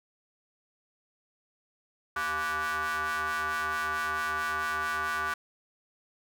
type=ring-modulated tone; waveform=40% pulse; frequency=155.56 Hz; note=D#3; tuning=in tune; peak=-25 dBFS; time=2.16-5.34 s; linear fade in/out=5 ms; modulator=1320 Hz; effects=none